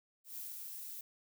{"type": "noise with ADSR envelope", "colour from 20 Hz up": "violet", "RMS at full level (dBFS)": -44, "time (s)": [0.24, 1.01], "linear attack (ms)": 130, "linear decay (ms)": 160, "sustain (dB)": -2, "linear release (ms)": 3, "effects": []}